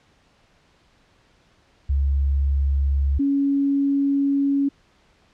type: tone pair in turn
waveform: sine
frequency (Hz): 69.3 / 279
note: C#2 / C#4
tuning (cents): 0 / +11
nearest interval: 2 octaves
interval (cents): 2411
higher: second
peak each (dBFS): -17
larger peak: neither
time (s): 1.89-3.19 / 3.19-4.69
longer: second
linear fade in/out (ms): 10
effects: pink hiss -59 dBFS RMS until 5.33 s + low-pass 5000 Hz 12 dB/octave